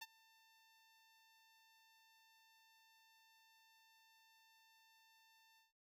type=tone with ADSR envelope; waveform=10% pulse; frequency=895 Hz; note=A5; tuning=29 cents sharp; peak=-38 dBFS; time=0.01-5.73 s; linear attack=11 ms; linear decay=35 ms; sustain=-23 dB; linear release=150 ms; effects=none